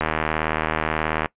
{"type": "click train", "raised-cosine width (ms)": 0.5, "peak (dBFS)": -6, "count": 99, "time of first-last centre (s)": [0.01, 1.258], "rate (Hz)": 78.5, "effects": ["noise-tail reverb RT60 0.1 s tail -21 dB re dry", "resampled to 8000 Hz"]}